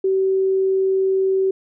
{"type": "tone", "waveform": "sine", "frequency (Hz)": 382.6, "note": "G4", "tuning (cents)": -42, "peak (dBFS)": -15, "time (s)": [0.04, 1.51], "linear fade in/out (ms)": 5, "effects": []}